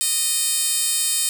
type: tone with high-pass filter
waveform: 10% pulse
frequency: 617 Hz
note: D#5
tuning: 15 cents flat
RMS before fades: -21 dBFS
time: 0.01-1.29 s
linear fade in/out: 0 ms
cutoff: 6700 Hz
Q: 1.7
effects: none